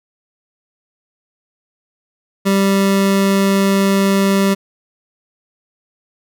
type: tone pair together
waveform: square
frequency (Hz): 196 / 392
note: G3 / G4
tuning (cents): 0 / 0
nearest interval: octave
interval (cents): 1200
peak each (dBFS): -13 / -19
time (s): 2.45-4.55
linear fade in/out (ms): 20
effects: none